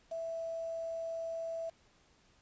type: tone with quantisation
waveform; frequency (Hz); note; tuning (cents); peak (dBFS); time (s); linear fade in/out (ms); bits
sine; 659.3; E5; 0; -36; 0.11-1.7; 10; 9
effects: pink hiss -67 dBFS RMS until 2.41 s + resampled to 16000 Hz